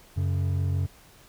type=tone pair together; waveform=triangle; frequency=92.37 / 138.4 Hz; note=F#2 / C#3; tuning=-2 / -2 cents; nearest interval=perfect fifth; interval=700 cents; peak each=-22 / -28 dBFS; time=0.16-0.87 s; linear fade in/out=20 ms; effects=pink hiss -54 dBFS RMS until 1.28 s